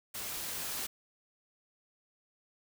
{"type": "noise with level ramp", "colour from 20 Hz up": "white", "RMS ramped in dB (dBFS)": [-40, -37], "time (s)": [0.14, 0.87], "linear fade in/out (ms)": 10, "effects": []}